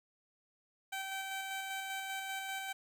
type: tone with tremolo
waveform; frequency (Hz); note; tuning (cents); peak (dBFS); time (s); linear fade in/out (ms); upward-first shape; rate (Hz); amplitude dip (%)
15% pulse; 773; G5; -24; -31; 0.92-2.73; 10; square; 5.1; 25
effects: 12-bit